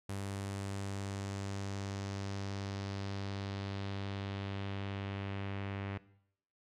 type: tone with low-pass filter sweep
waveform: sawtooth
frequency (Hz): 98.7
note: G2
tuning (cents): +12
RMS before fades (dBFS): -40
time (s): 0.09-5.98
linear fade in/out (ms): 5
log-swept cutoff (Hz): 10000 to 2400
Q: 1.8
effects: noise-tail reverb RT60 0.7 s tail -18 dB re dry